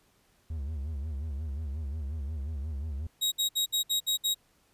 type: tone with vibrato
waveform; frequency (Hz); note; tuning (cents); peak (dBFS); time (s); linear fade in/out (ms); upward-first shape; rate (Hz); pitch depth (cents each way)
triangle; 73.7; D2; +7; -30; 0.5-3.07; 5; sine; 5.6; 160
type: tone bursts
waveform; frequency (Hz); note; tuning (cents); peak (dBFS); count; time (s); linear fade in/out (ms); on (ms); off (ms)
sawtooth; 3800; A#7; +33; -22; 7; 3.21-4.346; 20; 110; 61
effects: pink hiss -67 dBFS RMS until 4.73 s + resampled to 32000 Hz